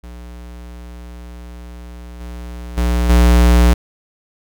square tone with level steps, 60 Hz, B1, 49 cents flat, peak -32 / -28 / -14 / -8 dBFS, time 0.03-3.74 s, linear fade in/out 10 ms, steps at 2.2 / 2.77 / 3.09 s, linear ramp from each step 10 ms, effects none

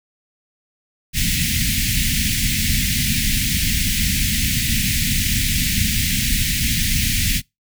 pink band-stop noise, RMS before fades -19 dBFS, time 1.13-7.42 s, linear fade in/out 50 ms, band 250 to 1900 Hz, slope 48 dB/octave, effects noise-tail reverb RT60 0.2 s tail -25 dB re dry

